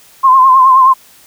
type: tone with vibrato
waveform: sine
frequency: 1047 Hz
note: C6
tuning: 1 cent sharp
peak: -3 dBFS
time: 0.23-0.94 s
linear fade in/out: 20 ms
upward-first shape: triangle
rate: 9.5 Hz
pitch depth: 66 cents each way
effects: white hiss -43 dBFS RMS until 1.26 s